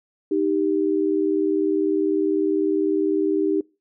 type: tone pair together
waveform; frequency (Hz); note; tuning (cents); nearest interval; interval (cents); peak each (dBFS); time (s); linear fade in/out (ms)
sine; 312 / 392; D#4 / G4; +5 / 0; major third; 395; -21; 0.31-3.61; 5
effects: noise-tail reverb RT60 0.3 s tail -25 dB re dry